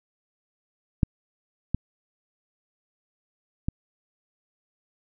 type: clicks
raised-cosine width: 5 ms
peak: -6 / -11 / -13 dBFS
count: 3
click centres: 1.032 / 1.746 / 3.685 s
effects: none